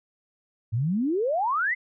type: exponential sweep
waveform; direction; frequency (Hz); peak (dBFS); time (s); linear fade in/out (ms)
sine; up; 103.83 to 2113; -22; 0.72-1.75; 20
effects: none